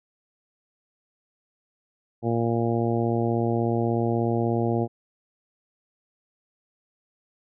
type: harmonic tone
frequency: 116.5 Hz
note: A#2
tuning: 1 cent flat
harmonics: 1 / 2 / 3 / 4 / 5 / 6 / 7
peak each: -26 / -27 / -27 / -30 / -34 / -32 / -35 dBFS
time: 2.22-4.88 s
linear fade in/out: 50 ms
effects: none